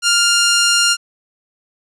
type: tone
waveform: 10% pulse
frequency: 1400 Hz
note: F6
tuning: 4 cents sharp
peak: -3 dBFS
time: 0.02-0.97 s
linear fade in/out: 50 ms
effects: resampled to 22050 Hz